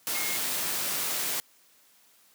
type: tone in noise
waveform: sine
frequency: 2148 Hz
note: C7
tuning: 45 cents sharp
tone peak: -35 dBFS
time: 0.15-0.37 s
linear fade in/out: 0 ms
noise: white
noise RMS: -30 dBFS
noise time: 0.07-1.4 s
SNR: -8 dB
effects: white hiss -61 dBFS RMS until 2.34 s + high-pass 150 Hz 12 dB/octave